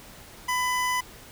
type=tone; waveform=25% pulse; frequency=1000 Hz; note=B5; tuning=21 cents sharp; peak=-20 dBFS; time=0.48-1.01 s; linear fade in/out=10 ms; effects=pink hiss -47 dBFS RMS until 1.31 s